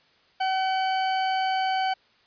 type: tone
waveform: 40% pulse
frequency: 759 Hz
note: F#5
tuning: 44 cents sharp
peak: -22 dBFS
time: 0.4-1.94 s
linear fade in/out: 10 ms
effects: white hiss -61 dBFS RMS until 2.26 s + resampled to 11025 Hz